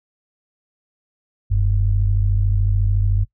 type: tone pair together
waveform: sine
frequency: 44.23 / 98 Hz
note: F1 / G2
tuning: +23 / 0 cents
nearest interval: octave + major second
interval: 1377 cents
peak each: -17 dBFS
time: 1.5-3.25 s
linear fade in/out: 20 ms
effects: noise-tail reverb RT60 0.1 s tail -22 dB re dry